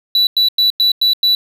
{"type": "tone bursts", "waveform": "triangle", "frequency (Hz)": 3951, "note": "B7", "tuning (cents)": 0, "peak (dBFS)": -8, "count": 6, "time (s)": [0.15, 1.35], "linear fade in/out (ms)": 2, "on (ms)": 120, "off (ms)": 96, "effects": []}